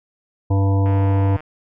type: harmonic tone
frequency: 97.9 Hz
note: G2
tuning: 2 cents flat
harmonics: 1 / 3 / 5 / 7 / 9 / 10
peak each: -14 / -24 / -28 / -31 / -33 / -34 dBFS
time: 0.5-1.37 s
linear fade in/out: 10 ms
type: click train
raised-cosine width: 0.5 ms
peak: -22 dBFS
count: 85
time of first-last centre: 0.86-1.405 s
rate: 154 Hz
effects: none